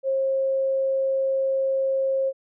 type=tone; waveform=sine; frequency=536 Hz; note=C5; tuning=42 cents sharp; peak=-20 dBFS; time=0.03-2.33 s; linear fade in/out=50 ms; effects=none